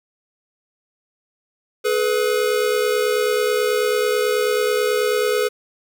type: tone pair together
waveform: square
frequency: 425.1 / 494.3 Hz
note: G#4 / B4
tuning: +40 / +1 cents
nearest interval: minor third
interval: 261 cents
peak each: -20 / -21 dBFS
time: 1.84-5.49 s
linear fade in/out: 20 ms
effects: none